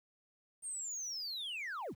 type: linear sweep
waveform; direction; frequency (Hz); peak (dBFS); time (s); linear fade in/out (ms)
sine; down; 8870 to 36.46; -36; 0.62-1.95; 50
effects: tanh soft clip ceiling -38 dBFS + 11-bit